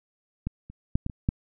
clicks, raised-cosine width 5 ms, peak -16 / -30 / -10 / -16 / -24 / -10 dBFS, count 6, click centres 0.47 / 0.7 / 0.955 / 1.064 / 1.098 / 1.289 s, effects none

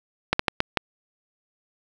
slowing click train, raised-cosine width 0.3 ms, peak -3 dBFS, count 5, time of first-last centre 0.33-0.772 s, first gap 64 ms, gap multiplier 1.38, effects 7-bit

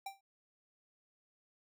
square tone with exponential decay, 784 Hz, G5, in tune, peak -38 dBFS, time 0.06-0.21 s, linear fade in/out 5 ms, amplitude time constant 31 ms, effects none

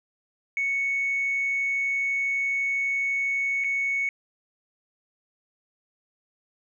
sine tone with dropouts, 2217 Hz, C#7, in tune, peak -22 dBFS, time 0.57-4.09 s, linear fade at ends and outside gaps 1 ms, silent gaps 3.639-3.644 s, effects tanh soft clip ceiling -19 dBFS

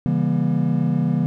triangle chord, C# diminished seventh, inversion none, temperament just, 138.59 / 166.31 / 199.57 / 239.5 Hz, C#3 / E3 / G3 / Bb3, 0 / +16 / +31 / +47 cents, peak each -21 / -19 / -23 / -21 dBFS, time 0.06-1.26 s, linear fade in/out 0 ms, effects none

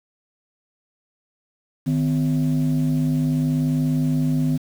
sine tone pair together, 153.7 / 254.3 Hz, D#3 / C4, -21 / -49 cents, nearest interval major sixth, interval 872 cents, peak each -18 / -19 dBFS, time 1.86-4.58 s, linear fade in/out 20 ms, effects tanh soft clip ceiling -14 dBFS + 7-bit

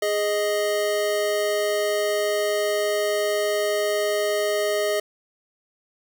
square tone pair together, 415 / 623.4 Hz, G#4 / D#5, -1 / +3 cents, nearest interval perfect fifth, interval 704 cents, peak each -25 / -24 dBFS, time 0.02-5 s, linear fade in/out 5 ms, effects none

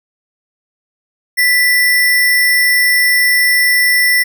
sine tone with sample-and-hold, 1975.5 Hz, B6, in tune, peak -8 dBFS, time 1.37-4.24 s, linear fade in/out 20 ms, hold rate 7350 Hz, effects none

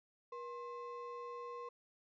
triangle ring-modulated tone, 770 Hz, G5, 31 cents flat, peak -39 dBFS, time 0.32-1.69 s, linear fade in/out 5 ms, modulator 290 Hz, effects resampled to 16000 Hz

